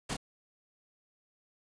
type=noise with echo; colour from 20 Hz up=pink; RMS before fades=-35 dBFS; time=0.09-0.14 s; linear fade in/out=10 ms; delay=29 ms; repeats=1; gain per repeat=-3 dB; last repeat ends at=0.169 s; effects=resampled to 22050 Hz